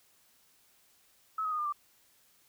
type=tone with pitch steps; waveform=sine; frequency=1292 / 1261.8 / 1232.2 / 1203.4 / 1175.2 Hz; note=E6 / D#6 / D#6 / D6 / D6; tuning=-35 / +24 / -17 / +42 / +1 cents; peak=-30 dBFS; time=1.38-1.725 s; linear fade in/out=5 ms; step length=69 ms; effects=white hiss -66 dBFS RMS until 2.48 s